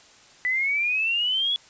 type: exponential sweep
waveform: sine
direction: up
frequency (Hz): 1975.5 to 3411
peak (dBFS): -21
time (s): 0.45-1.56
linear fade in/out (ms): 0
effects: white hiss -52 dBFS RMS until 1.69 s + resampled to 16000 Hz